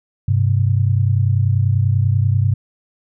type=tone pair together; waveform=sine; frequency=99.44 / 129.7 Hz; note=G2 / C3; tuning=+25 / -15 cents; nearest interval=perfect fourth; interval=460 cents; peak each=-14 / -17 dBFS; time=0.28-2.54 s; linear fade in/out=5 ms; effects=none